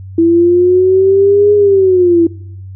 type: linear two-way sweep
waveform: sine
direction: up then down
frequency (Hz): 329.6 to 415.3 to 329.6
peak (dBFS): -5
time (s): 0.18-2.27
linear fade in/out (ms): 5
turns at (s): 1.54
effects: noise-tail reverb RT60 0.8 s tail -23 dB re dry + added 95 Hz sine -26 dBFS peak until 2.75 s